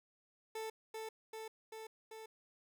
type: tone with echo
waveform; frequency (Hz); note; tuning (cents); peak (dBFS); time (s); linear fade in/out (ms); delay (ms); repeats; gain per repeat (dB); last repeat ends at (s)
30% pulse; 441.4; A4; +5; -38; 0.55-0.7; 5; 390; 4; -2; 2.26
effects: none